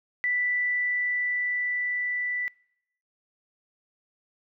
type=tone with level ramp; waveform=sine; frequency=1975.5 Hz; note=B6; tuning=in tune; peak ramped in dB=-23 to -27 dBFS; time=0.24-2.48 s; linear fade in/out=0 ms; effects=noise-tail reverb RT60 0.8 s tail -25 dB re dry